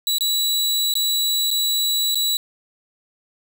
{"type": "tone with dropouts", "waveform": "sawtooth", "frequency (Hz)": 3927, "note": "B7", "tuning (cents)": -11, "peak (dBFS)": -15, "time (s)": [0.07, 2.37], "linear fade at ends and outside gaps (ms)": 1, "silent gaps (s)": [[0.184, 0.208], [0.939, 0.953], [1.505, 1.512], [2.146, 2.155]], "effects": []}